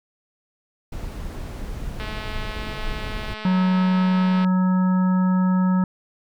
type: noise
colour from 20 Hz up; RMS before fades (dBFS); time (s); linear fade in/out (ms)
brown; -30; 0.92-3.34; 5
type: click train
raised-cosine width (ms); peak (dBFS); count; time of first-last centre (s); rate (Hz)
0.3; -18; 527; 2-4.447; 215
type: harmonic tone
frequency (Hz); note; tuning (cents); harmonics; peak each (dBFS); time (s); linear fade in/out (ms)
185; F#3; 0; 1 / 3 / 5 / 7 / 9; -16 / -36 / -31 / -33 / -40; 3.45-5.84; 2
effects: none